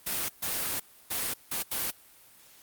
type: noise bursts at uneven times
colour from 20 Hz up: white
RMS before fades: -31 dBFS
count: 5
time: 0.06-0.29 / 0.42-0.8 / 1.1-1.34 / 1.51-1.63 / 1.71-1.91 s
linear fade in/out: 10 ms
effects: white hiss -56 dBFS RMS until 2.62 s + Opus 32 kbps